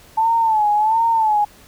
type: tone with vibrato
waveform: sine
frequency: 875 Hz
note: A5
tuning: 10 cents flat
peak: -13 dBFS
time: 0.17-1.45 s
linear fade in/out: 10 ms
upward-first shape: sine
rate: 1.4 Hz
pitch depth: 89 cents each way
effects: pink hiss -47 dBFS RMS until 1.67 s